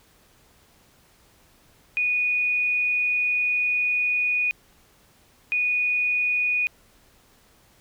sine tone pair in turn, 2468 / 2468 Hz, D#7 / D#7, -15 / -15 cents, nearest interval unison, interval 0 cents, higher neither, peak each -20 dBFS, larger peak neither, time 1.97-4.51 / 5.52-6.67 s, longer first, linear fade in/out 0 ms, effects pink hiss -58 dBFS RMS until 7.8 s

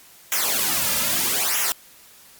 white noise with flanger, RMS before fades -22 dBFS, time 0.32-1.72 s, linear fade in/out 0 ms, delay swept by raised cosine 0.22 to 2.72 ms, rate 0.79 Hz, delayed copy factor -0.85, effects white hiss -49 dBFS RMS until 2.39 s + Opus 48 kbps

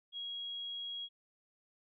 sine tone, 3300 Hz, G#7, 12 cents flat, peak -39 dBFS, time 0.12-1.09 s, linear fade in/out 50 ms, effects none

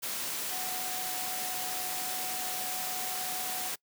sine tone in noise, 740 Hz, F#5, in tune, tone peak -40 dBFS, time 0.5-3.7 s, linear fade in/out 20 ms, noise white, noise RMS -35 dBFS, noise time 0.02-3.76 s, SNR -8 dB, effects noise-tail reverb RT60 0.1 s tail -24 dB re dry + high-pass 150 Hz 12 dB/octave

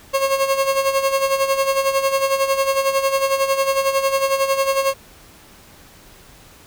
30% pulse tone with tremolo, 543 Hz, C#5, 36 cents flat, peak -11 dBFS, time 0.13-4.94 s, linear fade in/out 20 ms, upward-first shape sine, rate 11 Hz, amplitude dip 65%, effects pink hiss -46 dBFS RMS until 6.66 s

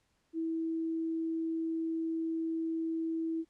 sine tone, 325.8 Hz, E4, 20 cents flat, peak -31 dBFS, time 0.33-3.45 s, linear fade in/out 50 ms, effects pink hiss -75 dBFS RMS until 3.49 s + low-pass 9000 Hz 12 dB/octave

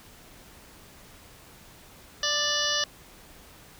harmonic tone with a mistuned harmonic, 587.3 Hz, D5, in tune, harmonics 1 / 2 / 3 / 5 / 6 / 7 / 8 / 9 / 10, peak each -35 / -35 / -31 / -30 / -33 / -36 / -33 / -33 / -33 dBFS, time 2.23-2.84 s, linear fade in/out 2 ms, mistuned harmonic 2, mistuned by +21 cents, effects pink hiss -51 dBFS RMS until 3.79 s

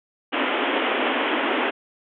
pink band-pass noise, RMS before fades -23 dBFS, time 0.32-1.71 s, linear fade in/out 20 ms, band 240 to 3300 Hz, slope 96 dB/octave, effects none

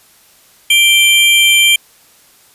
square tone pair together, 2356 / 3149 Hz, D7 / G7, +5 / +7 cents, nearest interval perfect fourth, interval 502 cents, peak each -10 dBFS, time 0.7-1.76 s, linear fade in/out 5 ms, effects white hiss -47 dBFS RMS until 2.54 s + resampled to 32000 Hz

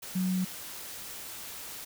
sine tone in noise, 185 Hz, F#3, in tune, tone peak -26 dBFS, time 0.15-0.45 s, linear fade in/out 10 ms, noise white, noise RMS -42 dBFS, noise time 0.02-1.85 s, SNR +13 dB, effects none

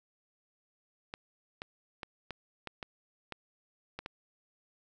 clicks, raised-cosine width 0.3 ms, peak -23 dBFS, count 9, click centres 1.139 / 1.619 / 2.032 / 2.307 / 2.673 / 2.828 / 3.323 / 3.99 / 4.061 s, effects none

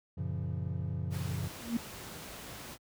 triangle chord, Gb major seventh, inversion none, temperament equal with one note detuned, 92.5 / 116.54 / 138.59 / 170.82 Hz, Gb2 / Bb2 / Db3 / F3, 0 / 0 / 0 / -38 cents, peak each -34 / -38 / -36 / -38 dBFS, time 0.17-1.48 s, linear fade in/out 10 ms
pink noise, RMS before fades -45 dBFS, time 1.1-2.78 s, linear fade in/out 50 ms
sine tone with exponential growth, 233.1 Hz, A#3, in tune, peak -25 dBFS, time 1.55-1.77 s, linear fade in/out 5 ms, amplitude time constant 46 ms
effects high-pass 60 Hz 12 dB/octave

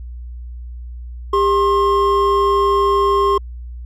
triangle tone pair together, 399.6 / 1066.8 Hz, G4 / C6, +33 / +33 cents, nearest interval octave + perfect fourth, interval 1700 cents, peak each -13 dBFS, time 1.33-3.38 s, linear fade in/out 5 ms, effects added 60 Hz sine -28 dBFS peak until 3.85 s

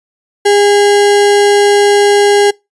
sine tone with sample-and-hold, 406.9 Hz, G#4, 35 cents flat, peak -5 dBFS, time 0.45-2.51 s, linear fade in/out 10 ms, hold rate 1225 Hz, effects noise-tail reverb RT60 0.2 s tail -24 dB re dry + resampled to 24000 Hz

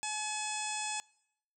harmonic tone, 853 Hz, G#5, 46 cents sharp, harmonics 1 / 2 / 3 / 4 / 5 / 6 / 7 / 8 / 9 / 10, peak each -39 / -46 / -41 / -45 / -51 / -46 / -50 / -44 / -43 / -43 dBFS, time 0.03-1 s, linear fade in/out 0 ms, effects noise-tail reverb RT60 0.8 s tail -25 dB re dry

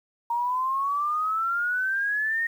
sine exponential sweep, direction up, 932.3 to 1865 Hz, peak -23 dBFS, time 0.3-2.47 s, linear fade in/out 5 ms, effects 9-bit

